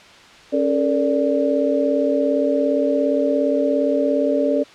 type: tone cluster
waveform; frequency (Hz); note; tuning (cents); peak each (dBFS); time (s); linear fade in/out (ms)
sine; 274.5 / 429.8 / 467.1 / 584; C#4 / A4 / A#4 / D5; -17 / -41 / +3 / -10; -20 / -25 / -24 / -19; 0.52-4.64; 20
effects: white hiss -44 dBFS RMS until 4.74 s + low-pass 4000 Hz 12 dB/octave